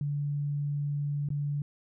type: tone with dropouts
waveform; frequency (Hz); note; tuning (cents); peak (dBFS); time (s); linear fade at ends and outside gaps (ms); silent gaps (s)
sine; 144.6; D3; -27; -28; 0.01-1.62; 2; 1.288-1.303
effects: none